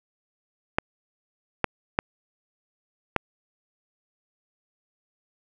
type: clicks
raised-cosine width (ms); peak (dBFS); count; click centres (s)
0.5; -5; 4; 0.785 / 1.643 / 1.989 / 3.163
effects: none